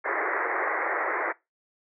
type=band-pass noise; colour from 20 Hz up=white; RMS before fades=-28 dBFS; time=0.04-1.33 s; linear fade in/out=20 ms; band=320 to 2100 Hz; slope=96 dB/octave; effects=noise-tail reverb RT60 0.2 s tail -20 dB re dry